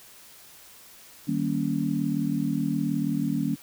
sine chord, Eb dominant seventh, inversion none, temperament just, 155.56 / 194.45 / 233.3 / 280 Hz, Eb3 / G3 / Bb3 / Db4, 0 / -14 / +2 / +18 cents, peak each -30 / -30 / -29 / -28 dBFS, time 1.27-3.56 s, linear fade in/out 20 ms, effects white hiss -50 dBFS RMS until 3.62 s

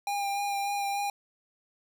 square tone with vibrato, 804 Hz, G5, 44 cents sharp, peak -29 dBFS, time 0.07-1.1 s, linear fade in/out 2 ms, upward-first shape sine, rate 3.4 Hz, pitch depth 17 cents each way, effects none

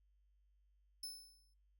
sawtooth tone with exponential decay, 5260 Hz, E8, 5 cents flat, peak -39 dBFS, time 1.03-1.54 s, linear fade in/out 5 ms, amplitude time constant 110 ms, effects noise-tail reverb RT60 0.3 s tail -25 dB re dry + added 50 Hz sine -70 dBFS peak until 1.79 s

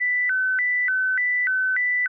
sine tone with vibrato, 1735 Hz, A6, 25 cents flat, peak -19 dBFS, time 0-2.08 s, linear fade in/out 20 ms, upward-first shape square, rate 1.7 Hz, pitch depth 230 cents each way, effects none

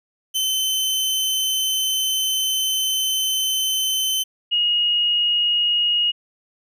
sawtooth / sine tone pair in turn, 3066 / 2876 Hz, G7 / F#7, -39 / -50 cents, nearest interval minor second, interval 111 cents, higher first, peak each -16 dBFS, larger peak neither, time 0.34-4.24 / 4.51-6.12 s, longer first, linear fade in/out 20 ms, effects none

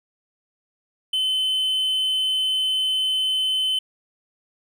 triangle tone, 3052 Hz, G7, 47 cents flat, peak -18 dBFS, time 1.13-3.79 s, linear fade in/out 5 ms, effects none

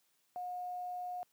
sine tone with quantisation, 720 Hz, F#5, 47 cents flat, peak -38 dBFS, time 0.36-1.23 s, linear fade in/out 0 ms, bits 11, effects white hiss -75 dBFS RMS until 1.32 s + high-pass 100 Hz 12 dB/octave

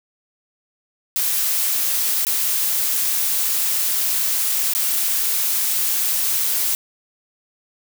blue noise with dropouts, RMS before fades -20 dBFS, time 1.16-6.75 s, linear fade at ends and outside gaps 0 ms, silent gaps 2.25-2.268 / 4.736-4.75 s, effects none

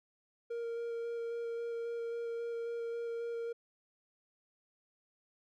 triangle tone with vibrato, 466.2 Hz, A#4, in tune, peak -34 dBFS, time 0.5-3.53 s, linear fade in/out 10 ms, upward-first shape square, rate 3.7 Hz, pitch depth 8 cents each way, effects none

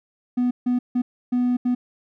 triangle tone bursts at uneven times, 246.9 Hz, B3, in tune, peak -15 dBFS, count 5, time 0.37-0.51 / 0.66-0.79 / 0.95-1.02 / 1.32-1.57 / 1.65-1.75 s, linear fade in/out 10 ms, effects tanh soft clip ceiling -12 dBFS

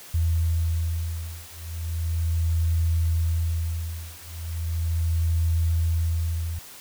sine beating tone pair, 82.41 / 82.78 Hz, E2 / E2, 0 / +8 cents, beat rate 0.37 Hz, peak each -25 dBFS, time 0.14-6.59 s, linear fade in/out 5 ms, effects white hiss -44 dBFS RMS until 6.8 s

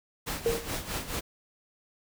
pink noise with tremolo, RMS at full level -32 dBFS, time 0.26-1.21 s, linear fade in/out 20 ms, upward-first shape sine, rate 4.7 Hz, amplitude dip 70%
sine tone with exponential decay, 463.6 Hz, A#4, 10 cents flat, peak -20 dBFS, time 0.46-0.75 s, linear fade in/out 1 ms, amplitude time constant 61 ms
effects none

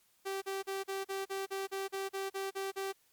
sawtooth tone bursts, 388.7 Hz, G4, 15 cents flat, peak -31 dBFS, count 13, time 0.25-2.928 s, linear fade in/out 20 ms, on 170 ms, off 39 ms, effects white hiss -70 dBFS RMS until 3.12 s + MP3 96 kbps

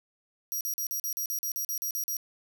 5% pulse tone bursts, 5730 Hz, F8, 44 cents sharp, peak -24 dBFS, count 13, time 0.52-2.168 s, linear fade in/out 0 ms, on 88 ms, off 42 ms, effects none

